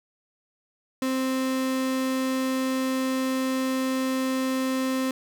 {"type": "tone", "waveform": "35% pulse", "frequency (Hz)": 261.6, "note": "C4", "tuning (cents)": 0, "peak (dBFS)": -22, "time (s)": [1.02, 5.11], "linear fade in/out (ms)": 2, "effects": []}